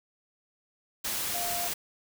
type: tone in noise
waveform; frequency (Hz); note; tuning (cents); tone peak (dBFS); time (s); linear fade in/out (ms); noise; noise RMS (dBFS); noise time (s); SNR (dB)
sine; 698.5; F5; 0; -34; 1.34-1.68; 10; white; -32; 1.04-1.74; -5
effects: none